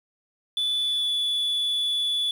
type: tone with pitch glide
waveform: sine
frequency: 3475 to 3443 Hz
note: A7 to A7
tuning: -22 to -38 cents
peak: -20 dBFS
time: 0.57-2.31 s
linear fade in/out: 2 ms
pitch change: -16 cents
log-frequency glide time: 0.77-1.12 s
effects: tanh soft clip ceiling -21 dBFS + 8-bit